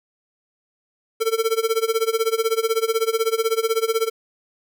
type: tone with tremolo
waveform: square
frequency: 450 Hz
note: A4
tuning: 39 cents sharp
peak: -16 dBFS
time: 1.2-4.1 s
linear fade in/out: 20 ms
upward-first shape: sine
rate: 16 Hz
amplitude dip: 90%
effects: none